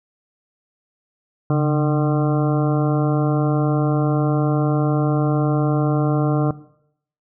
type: harmonic tone with a mistuned harmonic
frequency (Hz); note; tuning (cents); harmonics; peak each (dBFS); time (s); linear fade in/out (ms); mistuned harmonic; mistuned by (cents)
151.2; D#3; -49; 1 / 2 / 3 / 4 / 5 / 7 / 8 / 9; -16 / -22 / -26 / -28 / -30 / -33 / -34 / -35; 1.5-6.51; 2; 1; -92
effects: noise-tail reverb RT60 0.7 s tail -18 dB re dry